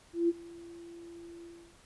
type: tone with ADSR envelope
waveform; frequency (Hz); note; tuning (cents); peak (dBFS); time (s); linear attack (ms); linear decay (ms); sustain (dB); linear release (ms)
sine; 340; F4; -46; -22; 0.13-1.77; 160; 31; -23; 330
effects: pink hiss -60 dBFS RMS until 1.85 s + resampled to 24000 Hz